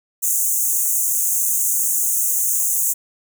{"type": "high-pass noise", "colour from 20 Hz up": "pink", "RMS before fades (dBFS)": -19, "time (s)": [0.22, 2.94], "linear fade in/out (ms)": 20, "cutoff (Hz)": 6300, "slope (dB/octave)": 96, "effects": []}